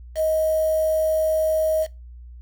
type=tone with quantisation; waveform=sine; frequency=631 Hz; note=D#5; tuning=24 cents sharp; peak=-18 dBFS; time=0.15-1.87 s; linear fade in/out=50 ms; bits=6; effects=noise-tail reverb RT60 0.2 s tail -19 dB re dry + added 60 Hz sine -38 dBFS peak until 2.41 s